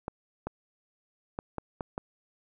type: clicks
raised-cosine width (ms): 1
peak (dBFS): -19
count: 6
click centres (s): 0.081 / 0.47 / 1.389 / 1.583 / 1.808 / 1.979
effects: none